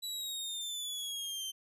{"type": "exponential sweep", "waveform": "sawtooth", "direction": "down", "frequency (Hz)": [3951, 3103], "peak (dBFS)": -34, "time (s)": [0.02, 1.52], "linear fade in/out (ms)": 20, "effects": ["resampled to 32000 Hz"]}